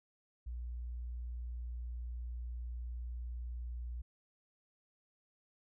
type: tone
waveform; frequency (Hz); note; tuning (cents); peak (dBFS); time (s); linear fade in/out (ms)
sine; 59.9; A#1; +48; -39; 0.46-4.02; 10
effects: none